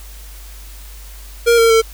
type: tone with pitch steps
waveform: square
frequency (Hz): 469 / 457.5 / 450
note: A#4 / A#4 / A4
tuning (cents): +11 / -32 / +39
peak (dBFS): -9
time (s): 1.46-1.82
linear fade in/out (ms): 20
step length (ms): 120
effects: added 50 Hz sine -33 dBFS peak until 1.93 s + white hiss -41 dBFS RMS until 1.93 s